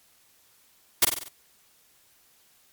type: noise with echo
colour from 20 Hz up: white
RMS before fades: -17 dBFS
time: 1.02-1.05 s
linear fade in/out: 5 ms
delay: 47 ms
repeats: 5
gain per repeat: -5 dB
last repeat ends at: 1.285 s
effects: white hiss -61 dBFS RMS until 2.72 s + MP3 96 kbps